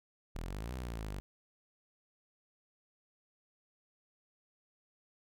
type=exponential two-way sweep; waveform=sawtooth; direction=up then down; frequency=37.43 to 65 to 47.75 Hz; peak=-35 dBFS; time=0.35-1.2 s; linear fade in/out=0 ms; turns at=0.74 s; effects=none